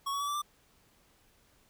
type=tone with pitch steps; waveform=square; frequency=1108.7 / 1126.8 / 1145.1 / 1163.8 / 1182.8 Hz; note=C#6 / C#6 / D6 / D6 / D6; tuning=0 / +28 / -44 / -16 / +12 cents; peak=-32 dBFS; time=0.06-0.42 s; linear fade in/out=10 ms; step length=72 ms; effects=pink hiss -66 dBFS RMS until 1.69 s